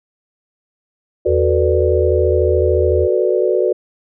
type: chord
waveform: sine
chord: B minor seventh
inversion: second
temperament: equal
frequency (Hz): 370 / 440 / 493.9 / 587.3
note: F#4 / A4 / B4 / D5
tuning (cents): 0 / 0 / 0 / 0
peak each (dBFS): -16 / -19 / -18 / -20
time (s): 1.25-3.73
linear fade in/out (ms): 10
type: tone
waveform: sine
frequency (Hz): 81.7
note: E2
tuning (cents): -15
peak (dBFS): -17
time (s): 1.26-3.08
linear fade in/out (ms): 50
effects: none